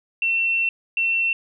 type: tone bursts at uneven times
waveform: sine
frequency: 2703 Hz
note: E7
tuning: 43 cents sharp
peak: -18 dBFS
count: 2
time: 0.22-0.69 / 0.97-1.33 s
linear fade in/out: 2 ms
effects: none